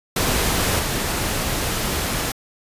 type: noise with level steps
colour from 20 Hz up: pink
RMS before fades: -20 / -23 dBFS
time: 0.16-2.32 s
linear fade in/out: 5 ms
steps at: 0.79 s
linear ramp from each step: 5 ms
effects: resampled to 32000 Hz